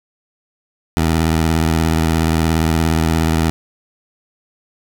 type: tone with vibrato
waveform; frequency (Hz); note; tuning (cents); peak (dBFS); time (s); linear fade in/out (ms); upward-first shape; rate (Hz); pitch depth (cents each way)
15% pulse; 80.8; E2; -34; -7; 0.97-3.5; 0; sine; 17; 58
effects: none